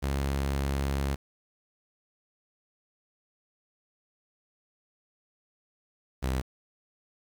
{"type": "tone pair in turn", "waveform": "sawtooth", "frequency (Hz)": [69, 65.13], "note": ["C#2", "C2"], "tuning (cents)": [-7, -7], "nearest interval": "minor second", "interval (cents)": 100, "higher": "first", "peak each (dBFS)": -23, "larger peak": "neither", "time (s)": [[0.02, 1.16], [6.22, 6.42]], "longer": "first", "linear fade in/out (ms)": 20, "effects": ["9-bit"]}